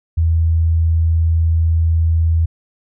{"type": "tone", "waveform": "sine", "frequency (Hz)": 81.9, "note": "E2", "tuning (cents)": -11, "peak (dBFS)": -11, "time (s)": [0.17, 2.46], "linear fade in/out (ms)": 10, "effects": []}